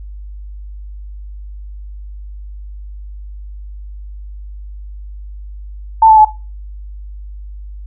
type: tone with pitch steps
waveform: sine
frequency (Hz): 889 / 873.7 / 858.7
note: A5 / A5 / A5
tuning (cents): +18 / -12 / -42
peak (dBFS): -3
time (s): 6.02-6.248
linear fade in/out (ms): 5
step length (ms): 76
effects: noise-tail reverb RT60 0.3 s tail -17 dB re dry + added 50 Hz sine -27 dBFS peak until 7.86 s